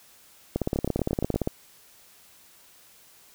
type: two click trains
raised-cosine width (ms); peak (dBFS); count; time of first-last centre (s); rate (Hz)
2; -11 / -13; 17 / 6; 0.56-1.474 / 0.76-1.342; 17.5 / 8.59
effects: white hiss -55 dBFS RMS until 3.34 s